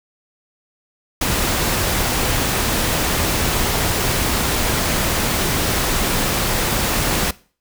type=noise; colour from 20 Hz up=pink; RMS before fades=-19 dBFS; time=1.21-7.31 s; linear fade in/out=5 ms; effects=noise-tail reverb RT60 0.4 s tail -20 dB re dry